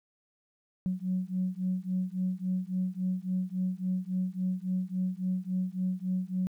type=beating tone pair; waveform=sine; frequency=182.8 / 186.4 Hz; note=F#3 / F#3; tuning=-21 / +13 cents; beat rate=3.6 Hz; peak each=-31 dBFS; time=0.86-6.47 s; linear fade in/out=0 ms; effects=tanh soft clip ceiling -21 dBFS + 11-bit